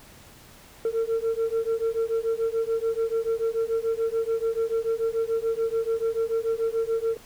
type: beating tone pair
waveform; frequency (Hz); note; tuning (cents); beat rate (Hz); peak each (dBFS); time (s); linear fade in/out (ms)
sine; 450.4 / 457.3; A4 / A#4; +40 / -33; 6.9; -24; 0.85-7.17; 2
effects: tanh soft clip ceiling -20 dBFS + pink hiss -50 dBFS RMS until 7.25 s